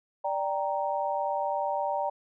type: chord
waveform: sine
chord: G minor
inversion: second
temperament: equal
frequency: 587.3 / 784 / 932.3 Hz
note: D5 / G5 / Bb5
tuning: 0 / 0 / 0 cents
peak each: -31 dBFS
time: 0.24-2.1 s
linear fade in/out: 10 ms
effects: none